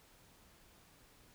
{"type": "silence", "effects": ["pink hiss -64 dBFS RMS until 1.34 s"]}